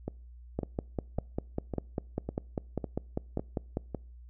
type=two click trains; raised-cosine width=2 ms; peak=-17 / -20 dBFS; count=17 / 8; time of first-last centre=0.59-3.771 / 0.08-3.947 s; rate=5.03 / 1.81 Hz; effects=noise-tail reverb RT60 0.5 s tail -26 dB re dry + added 60 Hz sine -47 dBFS peak until 4.29 s